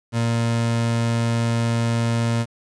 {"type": "tone", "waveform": "30% pulse", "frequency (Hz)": 116.3, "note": "A#2", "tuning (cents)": -4, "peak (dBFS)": -16, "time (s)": [0.12, 2.46], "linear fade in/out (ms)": 50, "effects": ["resampled to 22050 Hz", "8-bit"]}